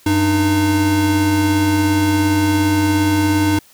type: tone pair together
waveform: square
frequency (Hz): 95.82 / 304.7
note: G2 / D#4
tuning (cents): -39 / -36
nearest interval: octave + minor sixth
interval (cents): 2003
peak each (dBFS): -19 / -15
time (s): 0.06-3.59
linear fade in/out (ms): 5
effects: white hiss -49 dBFS RMS until 3.73 s